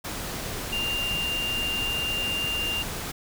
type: tone in noise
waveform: sine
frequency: 2794 Hz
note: F7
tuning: in tune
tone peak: -26 dBFS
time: 0.72-2.83 s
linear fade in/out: 10 ms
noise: pink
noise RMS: -33 dBFS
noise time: 0.04-3.12 s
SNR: +4 dB
effects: none